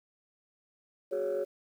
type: chord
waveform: sine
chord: F# suspended second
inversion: none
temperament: just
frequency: 370 / 416.2 / 555 Hz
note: F#4 / G#4 / C#5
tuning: 0 / +4 / +2 cents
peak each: -34 / -33 / -30 dBFS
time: 1.11-1.45 s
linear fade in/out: 20 ms
effects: tanh soft clip ceiling -25 dBFS + 10-bit